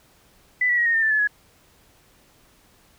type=tone with pitch steps; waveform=sine; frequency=1993 / 1945.2 / 1898.6 / 1853.1 / 1808.7 / 1765.3 / 1723 / 1681.7 Hz; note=B6 / B6 / A#6 / A#6 / A6 / A6 / A6 / G#6; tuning=+15 / -27 / +31 / -11 / +47 / +5 / -37 / +21 cents; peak=-17 dBFS; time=0.61-1.274 s; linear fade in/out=5 ms; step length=83 ms; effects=pink hiss -57 dBFS RMS until 2.98 s